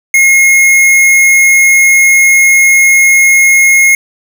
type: tone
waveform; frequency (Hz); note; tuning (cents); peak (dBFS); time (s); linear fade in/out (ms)
square; 2155; C#7; -49; -4; 0.14-3.95; 2
effects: none